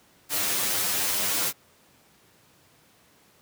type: noise with comb filter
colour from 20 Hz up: white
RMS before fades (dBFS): -26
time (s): 0.29-1.53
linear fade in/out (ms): 50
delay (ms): 10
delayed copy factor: +1
effects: pink hiss -59 dBFS RMS until 3.41 s + high-pass 100 Hz 12 dB/octave